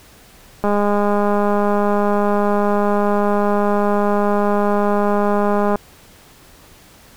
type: click train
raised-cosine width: 1 ms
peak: -5 dBFS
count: 1050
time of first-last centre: 0.64-5.757 s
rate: 205 Hz
effects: pink hiss -46 dBFS RMS until 7.16 s